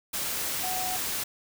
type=tone in noise; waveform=sine; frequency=740 Hz; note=F#5; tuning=in tune; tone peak=-32 dBFS; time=0.63-0.97 s; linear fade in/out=10 ms; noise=white; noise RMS=-31 dBFS; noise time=0.13-1.24 s; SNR=-4 dB; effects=none